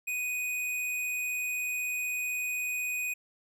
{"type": "tone", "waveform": "square", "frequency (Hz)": 2489, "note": "D#7", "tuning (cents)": 0, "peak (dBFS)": -31, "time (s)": [0.07, 3.14], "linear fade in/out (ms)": 10, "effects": []}